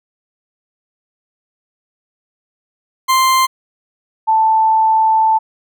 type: tone pair in turn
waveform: 40% pulse / sine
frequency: 1046.5 / 882 Hz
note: C6 / A5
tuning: 0 / +4 cents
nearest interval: minor third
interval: 296 cents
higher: first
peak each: -9 dBFS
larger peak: neither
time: 3.08-3.47 / 4.27-5.39 s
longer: second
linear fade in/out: 20 ms
effects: none